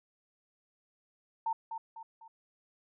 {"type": "tone with echo", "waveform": "sine", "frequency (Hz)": 900, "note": "A5", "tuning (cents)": 39, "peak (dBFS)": -29, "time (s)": [1.46, 1.53], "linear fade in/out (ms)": 5, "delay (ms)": 250, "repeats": 3, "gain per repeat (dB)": -7, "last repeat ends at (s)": 2.28, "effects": []}